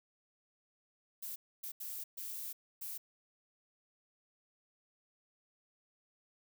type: noise bursts at uneven times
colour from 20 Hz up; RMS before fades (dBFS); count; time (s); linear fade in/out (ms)
violet; -43; 5; 1.22-1.36 / 1.63-1.72 / 1.8-2.04 / 2.17-2.53 / 2.81-2.98; 10
effects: none